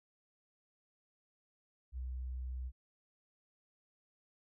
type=tone; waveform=sine; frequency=63.3 Hz; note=B1; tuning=43 cents sharp; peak=-38 dBFS; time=1.92-2.72 s; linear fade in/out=50 ms; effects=none